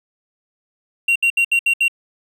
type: tone bursts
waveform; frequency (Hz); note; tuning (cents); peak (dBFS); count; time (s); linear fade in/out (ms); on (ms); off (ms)
triangle; 2753; F7; -25; -11; 6; 1.08-1.882; 5; 77; 68
effects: none